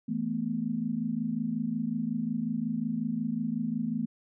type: chord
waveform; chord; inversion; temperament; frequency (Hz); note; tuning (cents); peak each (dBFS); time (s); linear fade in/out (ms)
sine; E suspended fourth; none; equal with one note detuned; 164.81 / 220 / 245.5; E3 / A3 / B3; 0 / 0 / -10; -36 / -31 / -32; 0.08-4.06; 10
effects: none